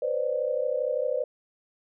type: tone cluster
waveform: sine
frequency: 498.3 / 531 / 596 Hz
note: B4 / C5 / D5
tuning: +15 / +25 / +25 cents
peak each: -29 dBFS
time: 0.02-1.24 s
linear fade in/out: 5 ms
effects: none